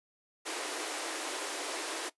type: high-pass noise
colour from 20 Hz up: pink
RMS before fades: -37 dBFS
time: 0.45-2.1 s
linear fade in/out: 20 ms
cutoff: 290 Hz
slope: 96 dB/octave
effects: noise-tail reverb RT60 0.1 s tail -17 dB re dry + resampled to 24000 Hz